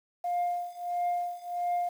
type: tone with tremolo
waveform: sine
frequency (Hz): 705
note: F5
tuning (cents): +16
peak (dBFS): -23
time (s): 0.24-1.89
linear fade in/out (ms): 5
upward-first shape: triangle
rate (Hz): 1.5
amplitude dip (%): 95
effects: tanh soft clip ceiling -24 dBFS + 9-bit